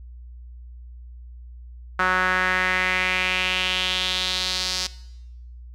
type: tone with band-pass filter sweep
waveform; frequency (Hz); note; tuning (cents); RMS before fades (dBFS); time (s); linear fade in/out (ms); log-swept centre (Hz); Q
sawtooth; 184.4; F#3; -6; -23; 1.99-4.87; 5; 1400 to 5000; 3.2
effects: noise-tail reverb RT60 0.9 s tail -18 dB re dry + added 60 Hz sine -38 dBFS peak until 5.74 s